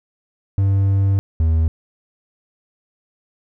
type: tone pair in turn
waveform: triangle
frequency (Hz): 98 / 80.37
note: G2 / E2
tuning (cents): 0 / -43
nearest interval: minor third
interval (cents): 343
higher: first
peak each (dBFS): -11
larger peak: neither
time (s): 0.58-1.19 / 1.4-1.68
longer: first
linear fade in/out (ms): 0
effects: none